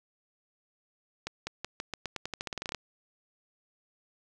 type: accelerating click train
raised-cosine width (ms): 0.2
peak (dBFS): -17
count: 18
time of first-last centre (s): 1.27-2.747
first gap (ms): 200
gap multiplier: 0.88
effects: none